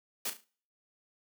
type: noise with echo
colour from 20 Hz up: white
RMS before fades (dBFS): -34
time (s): 0.25-0.3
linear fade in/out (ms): 5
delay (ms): 36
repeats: 4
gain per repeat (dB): -9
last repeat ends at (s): 0.444
effects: noise-tail reverb RT60 0.5 s tail -25 dB re dry + high-pass 200 Hz 12 dB/octave